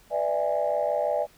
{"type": "chord", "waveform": "sine", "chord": "E dominant seventh", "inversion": "second", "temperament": "just", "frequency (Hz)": [494.4, 593.3, 659.3, 824.1], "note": ["B4", "D5", "E5", "G#5"], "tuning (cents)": [2, 18, 0, -14], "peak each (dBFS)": [-31, -25, -28, -30], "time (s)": [0.1, 1.27], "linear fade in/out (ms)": 50, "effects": ["tanh soft clip ceiling -14 dBFS", "pink hiss -57 dBFS RMS until 1.37 s"]}